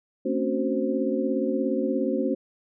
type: tone cluster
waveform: sine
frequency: 225.9 / 266.2 / 283.1 / 370.5 / 524 Hz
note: A3 / C4 / C#4 / F#4 / C5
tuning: +46 / +30 / +37 / +2 / +2 cents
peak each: -29 dBFS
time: 0.25-2.35 s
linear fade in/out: 10 ms
effects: none